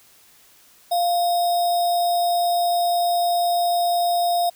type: tone with sample-and-hold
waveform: sine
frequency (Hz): 697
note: F5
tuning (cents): -4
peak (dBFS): -17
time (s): 0.91-4.5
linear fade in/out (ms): 10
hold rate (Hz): 4410
effects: white hiss -53 dBFS RMS until 4.55 s